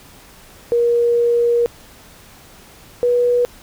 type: tone pair in turn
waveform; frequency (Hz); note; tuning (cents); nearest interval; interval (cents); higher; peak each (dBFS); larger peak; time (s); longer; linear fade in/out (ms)
sine; 473.8 / 486.3; A#4 / B4; +28 / -27; unison; 45; second; -12; neither; 0.72-1.66 / 3.03-3.45; first; 0
effects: pink hiss -44 dBFS RMS until 3.62 s